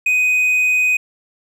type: tone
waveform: triangle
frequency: 2500 Hz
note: D#7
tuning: 8 cents sharp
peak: -11 dBFS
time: 0.06-0.97 s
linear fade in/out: 5 ms
effects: none